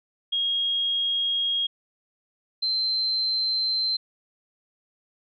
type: tone pair in turn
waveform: sine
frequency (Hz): 3270 / 4107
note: G#7 / C8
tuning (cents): -28 / -33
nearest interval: major third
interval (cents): 395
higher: second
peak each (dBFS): -22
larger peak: neither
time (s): 0.32-1.67 / 2.62-3.97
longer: neither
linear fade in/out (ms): 10
effects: none